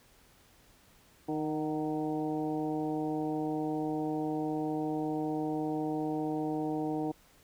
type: harmonic tone with a mistuned harmonic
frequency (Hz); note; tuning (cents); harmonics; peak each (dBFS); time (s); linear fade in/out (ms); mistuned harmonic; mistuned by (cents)
154.7; D#3; -10; 1 / 2 / 3 / 4 / 5 / 6; -41 / -32 / -38 / -44 / -39 / -47; 1.28-7.12; 10; 5; -35
effects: pink hiss -62 dBFS RMS until 7.43 s